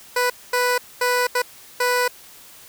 15% pulse tone bursts at uneven times, 493.9 Hz, B4, in tune, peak -11 dBFS, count 5, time 0.16-0.3 / 0.53-0.78 / 1.01-1.27 / 1.35-1.42 / 1.8-2.08 s, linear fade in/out 5 ms, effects white hiss -45 dBFS RMS until 2.68 s

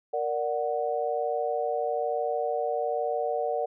sine chord, Bb augmented, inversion none, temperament equal, 466.2 / 587.3 / 740 Hz, Bb4 / D5 / F#5, 0 / 0 / 0 cents, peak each -30 dBFS, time 0.13-3.66 s, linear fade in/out 10 ms, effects none

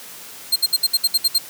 sawtooth tone bursts, 4186 Hz, C8, in tune, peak -10 dBFS, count 9, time 0.52-1.385 s, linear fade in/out 10 ms, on 41 ms, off 62 ms, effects white hiss -38 dBFS RMS until 1.49 s + high-pass 100 Hz 12 dB/octave

